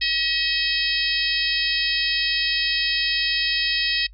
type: harmonic tone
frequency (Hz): 639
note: D#5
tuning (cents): +46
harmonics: 3 / 4 / 5 / 6 / 7 / 8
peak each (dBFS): -27 / -27 / -27 / -27 / -27 / -27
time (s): 0.01-4.07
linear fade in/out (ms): 10
effects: noise-tail reverb RT60 0.1 s tail -24 dB re dry + added 48 Hz sine -42 dBFS peak until 4.13 s